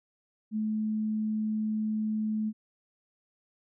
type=tone; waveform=sine; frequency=215.9 Hz; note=A3; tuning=33 cents flat; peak=-27 dBFS; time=0.51-2.53 s; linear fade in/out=50 ms; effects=none